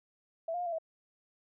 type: tone with pitch steps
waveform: sine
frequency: 659 / 705 / 712 / 682 / 648 Hz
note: E5 / F5 / F5 / F5 / E5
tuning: -1 / +16 / +33 / -41 / -30 cents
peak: -32 dBFS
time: 0.48-0.785 s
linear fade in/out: 5 ms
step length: 61 ms
effects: none